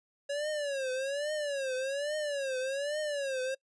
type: tone with vibrato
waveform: square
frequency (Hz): 560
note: C#5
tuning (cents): +18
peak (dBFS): -32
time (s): 0.29-3.55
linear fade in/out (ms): 10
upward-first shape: triangle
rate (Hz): 1.2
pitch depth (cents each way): 170
effects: noise-tail reverb RT60 0.1 s tail -25 dB re dry + resampled to 22050 Hz